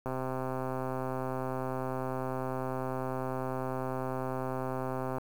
click train, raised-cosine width 1 ms, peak -21 dBFS, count 667, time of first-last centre 0.06-5.183 s, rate 130 Hz, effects 8-bit

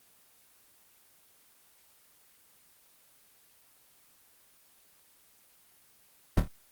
brown noise with echo, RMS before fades -20 dBFS, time 6.37-6.4 s, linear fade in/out 5 ms, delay 26 ms, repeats 3, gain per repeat -8 dB, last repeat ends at 6.478 s, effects white hiss -62 dBFS RMS until 6.71 s + Opus 24 kbps

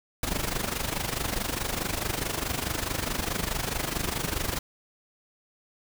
pink noise with amplitude modulation, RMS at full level -27 dBFS, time 0.23-4.59 s, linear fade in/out 2 ms, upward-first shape sine, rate 24.7 Hz, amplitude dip 75%, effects none

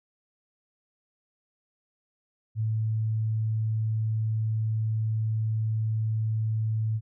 sine tone, 110 Hz, A2, in tune, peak -24 dBFS, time 2.55-7.01 s, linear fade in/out 50 ms, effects none

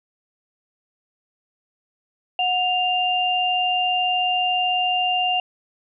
sine tone pair together, 730.3 / 2794 Hz, F#5 / F7, -23 / 0 cents, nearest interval octave + major seventh, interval 2323 cents, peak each -21 dBFS, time 2.39-5.4 s, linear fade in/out 2 ms, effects none

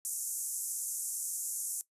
white band-pass noise, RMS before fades -37 dBFS, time 0.05-1.81 s, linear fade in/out 0 ms, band 6400 to 12000 Hz, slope 48 dB/octave, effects noise-tail reverb RT60 0.1 s tail -17 dB re dry + resampled to 32000 Hz

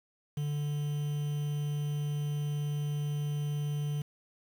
triangle tone with quantisation, 146.83 Hz, D3, in tune, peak -28 dBFS, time 0.37-4.02 s, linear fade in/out 5 ms, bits 8, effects none

